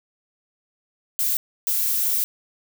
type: noise bursts at uneven times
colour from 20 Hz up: violet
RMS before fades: -22 dBFS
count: 2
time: 1.19-1.37 / 1.67-2.24 s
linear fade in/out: 0 ms
effects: none